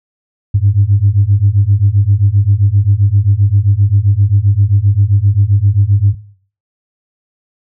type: beating tone pair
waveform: sine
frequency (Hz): 96.9 / 104.5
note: G2 / G#2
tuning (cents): -20 / +11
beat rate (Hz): 7.6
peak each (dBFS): -10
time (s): 0.54-6.15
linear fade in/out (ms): 10
effects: noise-tail reverb RT60 0.5 s tail -17 dB re dry + tanh soft clip ceiling 0 dBFS